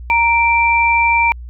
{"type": "tone pair together", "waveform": "sine", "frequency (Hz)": [932.3, 2349], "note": ["A#5", "D7"], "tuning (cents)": [0, 0], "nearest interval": "octave + major third", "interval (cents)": 1600, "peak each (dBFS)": -13, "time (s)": [0.1, 1.32], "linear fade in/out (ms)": 0, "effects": ["added 60 Hz sine -28 dBFS peak until 1.49 s"]}